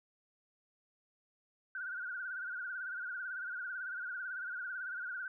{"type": "tone with vibrato", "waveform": "sine", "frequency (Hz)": 1481, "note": "F#6", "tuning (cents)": 1, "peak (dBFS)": -38, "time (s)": [1.75, 5.28], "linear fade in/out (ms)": 2, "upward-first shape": "sine", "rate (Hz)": 18, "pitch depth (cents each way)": 88, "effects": []}